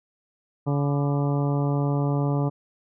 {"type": "harmonic tone with a mistuned harmonic", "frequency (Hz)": 142.4, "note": "C#3", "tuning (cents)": 47, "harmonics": [1, 2, 3, 4, 5, 6, 7, 8], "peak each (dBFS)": [-22, -28, -32, -34, -36, -38, -39, -40], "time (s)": [0.66, 2.5], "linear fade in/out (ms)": 20, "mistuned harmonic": 8, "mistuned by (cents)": 64, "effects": []}